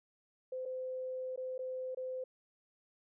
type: tone with dropouts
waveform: sine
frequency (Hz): 514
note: C5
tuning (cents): -31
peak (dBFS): -37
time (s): 0.52-2.24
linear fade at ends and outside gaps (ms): 5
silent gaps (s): 0.654-0.658 / 1.361-1.375 / 1.58-1.59 / 1.948-1.971
effects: none